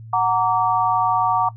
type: chord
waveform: sine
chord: Gb augmented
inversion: none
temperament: just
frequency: 740 / 925 / 1156.2 Hz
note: Gb5 / Bb5 / D6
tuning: 0 / -14 / -27 cents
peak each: -20 dBFS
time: 0.13-1.49 s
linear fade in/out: 5 ms
effects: noise-tail reverb RT60 0.1 s tail -18 dB re dry + added 112 Hz sine -35 dBFS peak until 1.56 s